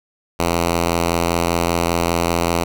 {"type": "tone", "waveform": "5% pulse", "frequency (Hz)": 85.1, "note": "F2", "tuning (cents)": -44, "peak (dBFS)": -5, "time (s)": [0.39, 2.64], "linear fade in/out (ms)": 10, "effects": []}